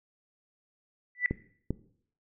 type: tone with exponential growth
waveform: sine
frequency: 1975.5 Hz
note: B6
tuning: in tune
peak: -19 dBFS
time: 1.15-1.26 s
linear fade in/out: 1 ms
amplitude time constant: 22 ms
type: clicks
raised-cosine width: 3 ms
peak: -16 dBFS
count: 2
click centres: 1.31 / 1.706 s
effects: noise-tail reverb RT60 0.6 s tail -18 dB re dry

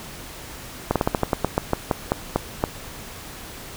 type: slowing click train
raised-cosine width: 1 ms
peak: -4 dBFS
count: 14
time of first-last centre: 0.91-2.639 s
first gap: 47 ms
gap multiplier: 1.16
effects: pink hiss -38 dBFS RMS until 3.76 s

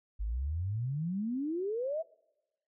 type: exponential sweep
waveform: sine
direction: up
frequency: 48.54 to 671 Hz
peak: -31 dBFS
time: 0.19-2.03 s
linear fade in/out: 20 ms
effects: noise-tail reverb RT60 1.0 s tail -25 dB re dry

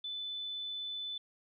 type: tone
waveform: sine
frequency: 3504 Hz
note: A7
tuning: 8 cents flat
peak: -37 dBFS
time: 0.04-1.18 s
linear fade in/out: 5 ms
effects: none

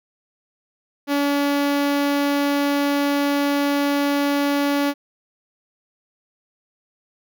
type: tone with notch filter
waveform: sawtooth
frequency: 285 Hz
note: C#4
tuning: 48 cents sharp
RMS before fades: -20 dBFS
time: 1.07-4.94 s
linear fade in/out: 50 ms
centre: 8100 Hz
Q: 1.2
effects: none

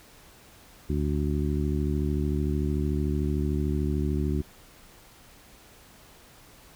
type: harmonic tone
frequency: 73.42 Hz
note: D2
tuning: in tune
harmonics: 1 / 2 / 3 / 4 / 5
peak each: -27 / -30 / -32 / -33 / -34 dBFS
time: 0.89-4.42 s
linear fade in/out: 10 ms
effects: pink hiss -53 dBFS RMS until 6.75 s

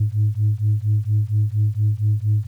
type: beating tone pair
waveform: sine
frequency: 103.83 / 108.13 Hz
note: G#2 / A2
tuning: 0 / -30 cents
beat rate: 4.3 Hz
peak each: -18 dBFS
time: 0-2.47 s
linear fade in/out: 10 ms
effects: tanh soft clip ceiling -11 dBFS + 9-bit

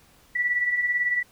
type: beating tone pair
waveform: sine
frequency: 1938 / 1956 Hz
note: B6 / B6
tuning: -33 / -17 cents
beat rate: 18 Hz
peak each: -30 / -22 dBFS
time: 0.35-1.23 s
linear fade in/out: 10 ms
effects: pink hiss -57 dBFS RMS until 1.31 s

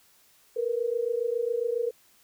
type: tone pair together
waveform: sine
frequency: 458.9 / 486.2 Hz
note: A#4 / B4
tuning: -27 / -27 cents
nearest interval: minor second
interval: 100 cents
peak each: -28 dBFS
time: 0.56-1.91 s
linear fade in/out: 10 ms
effects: white hiss -61 dBFS RMS until 2.23 s

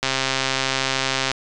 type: click train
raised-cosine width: 0.2 ms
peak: -3 dBFS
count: 172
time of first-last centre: 0.03-1.316 s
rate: 133 Hz
effects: resampled to 22050 Hz

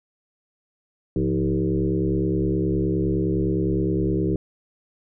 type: tone with frequency modulation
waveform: sine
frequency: 245.5 Hz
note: B3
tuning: 10 cents flat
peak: -19 dBFS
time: 1.16-4.36 s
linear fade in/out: 2 ms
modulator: 69.7 Hz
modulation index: 2.5
effects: none

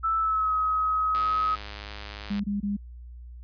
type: tone with pitch glide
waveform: sine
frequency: 1318.5 to 1271.4 Hz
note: E6 to D#6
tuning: 0 to +37 cents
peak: -22 dBFS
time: 0.03-1.56 s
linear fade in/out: 20 ms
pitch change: -63 cents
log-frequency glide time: 0.18-0.53 s
type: click train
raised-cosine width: 0.2 ms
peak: -21 dBFS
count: 129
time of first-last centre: 1.15-2.393 s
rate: 103 Hz
type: tone bursts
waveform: sine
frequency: 202.9 Hz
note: G#3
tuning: 40 cents flat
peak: -25 dBFS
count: 3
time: 2.3-2.768 s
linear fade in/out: 10 ms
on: 140 ms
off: 24 ms
effects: added 60 Hz sine -40 dBFS peak until 3.43 s + resampled to 11025 Hz

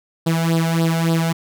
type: tone with flanger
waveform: sawtooth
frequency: 164.81 Hz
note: E3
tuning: in tune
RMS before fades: -18 dBFS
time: 0.26-1.33 s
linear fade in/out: 10 ms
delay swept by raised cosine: 0.22 to 1.42 ms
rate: 3.5 Hz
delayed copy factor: +0.75
effects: none

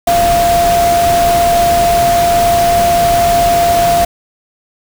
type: tone in noise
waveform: sine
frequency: 691 Hz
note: F5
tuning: 19 cents flat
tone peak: -8 dBFS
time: 0.07-4.05 s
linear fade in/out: 5 ms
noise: pink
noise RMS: -18 dBFS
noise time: 0.07-4.05 s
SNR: +7 dB
effects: none

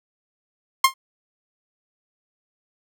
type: tone with exponential decay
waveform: sawtooth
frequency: 1062 Hz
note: C6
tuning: 25 cents sharp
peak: -5 dBFS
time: 0.84-0.94 s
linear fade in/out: 5 ms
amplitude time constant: 20 ms
effects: none

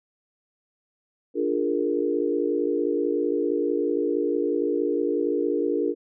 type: chord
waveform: sine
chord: Bb dominant seventh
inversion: first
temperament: equal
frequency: 293.7 / 349.2 / 415.3 / 466.2 Hz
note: D4 / F4 / Ab4 / Bb4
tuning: 0 / 0 / 0 / 0 cents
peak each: -27 dBFS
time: 1.34-5.95 s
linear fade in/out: 50 ms
effects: none

